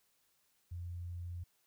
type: tone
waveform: sine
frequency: 87.31 Hz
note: F2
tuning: in tune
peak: -40 dBFS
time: 0.71-1.44 s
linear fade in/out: 10 ms
effects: white hiss -75 dBFS RMS until 1.66 s